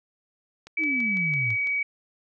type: click train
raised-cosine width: 0.2 ms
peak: -26 dBFS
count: 7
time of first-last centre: 0.67-1.672 s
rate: 5.99 Hz
type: tone with pitch glide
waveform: sine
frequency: 2292 to 2267 Hz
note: D7 to C#7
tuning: -43 to +38 cents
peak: -23 dBFS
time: 0.77-1.83 s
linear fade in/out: 5 ms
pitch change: -19 cents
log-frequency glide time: 0.93-1.57 s
type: exponential sweep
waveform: sine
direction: down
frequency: 333.2 to 104.1 Hz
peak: -28 dBFS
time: 0.78-1.57 s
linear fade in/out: 50 ms
effects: none